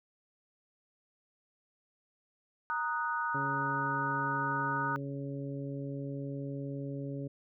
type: chord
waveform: sine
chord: D# minor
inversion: second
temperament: equal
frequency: 932.3 / 1244.5 / 1480 Hz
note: A#5 / D#6 / F#6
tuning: 0 / 0 / 0 cents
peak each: -35 dBFS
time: 2.7-4.96 s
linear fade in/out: 0 ms
type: harmonic tone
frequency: 139.4 Hz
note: C#3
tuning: 10 cents sharp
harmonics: 1 / 2 / 3 / 4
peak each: -38 / -40 / -45 / -46 dBFS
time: 3.34-7.28 s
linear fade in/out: 10 ms
effects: none